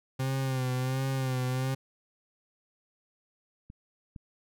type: tone with vibrato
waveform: 40% pulse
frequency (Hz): 130.6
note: C3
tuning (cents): -3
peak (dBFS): -27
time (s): 0.19-1.75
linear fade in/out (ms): 10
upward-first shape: sine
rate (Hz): 1.4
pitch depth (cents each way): 49
type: clicks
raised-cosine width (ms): 5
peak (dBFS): -33 / -30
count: 2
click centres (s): 3.701 / 4.162
effects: none